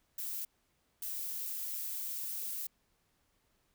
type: noise bursts at uneven times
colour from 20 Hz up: violet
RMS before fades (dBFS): -39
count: 2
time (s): 0.18-0.45 / 1.02-2.67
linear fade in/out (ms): 5
effects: pink hiss -75 dBFS RMS until 3.74 s